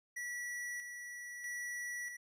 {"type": "tone with tremolo", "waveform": "square", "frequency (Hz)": 1944, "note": "B6", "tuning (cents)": -28, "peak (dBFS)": -40, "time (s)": [0.16, 2.17], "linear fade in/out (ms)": 10, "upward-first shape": "square", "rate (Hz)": 0.78, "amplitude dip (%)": 45, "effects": ["resampled to 32000 Hz"]}